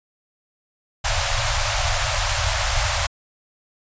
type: band-stop noise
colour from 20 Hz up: pink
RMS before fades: -21 dBFS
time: 1.04-3.07 s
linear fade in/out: 10 ms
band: 120 to 550 Hz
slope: 96 dB/octave
effects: resampled to 16000 Hz